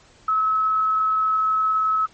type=tone; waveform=sine; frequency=1291 Hz; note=E6; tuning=37 cents flat; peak=-17 dBFS; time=0.28-2.06 s; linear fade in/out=5 ms; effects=pink hiss -53 dBFS RMS until 2.13 s + MP3 32 kbps